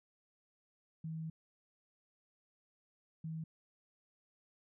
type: tone bursts at uneven times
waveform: sine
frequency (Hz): 160.4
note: E3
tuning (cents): -47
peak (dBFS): -39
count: 2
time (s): 1.04-1.3 / 3.24-3.44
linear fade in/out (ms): 5
effects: none